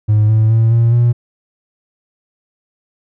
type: tone with pitch steps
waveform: triangle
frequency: 106.5 / 109.62 / 112.83 / 116.14 / 119.54 Hz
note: G#2 / A2 / A2 / A#2 / A#2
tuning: +44 / -6 / +44 / -6 / +44 cents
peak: -5 dBFS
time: 0.08-1.13 s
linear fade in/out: 20 ms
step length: 210 ms
effects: tanh soft clip ceiling -3 dBFS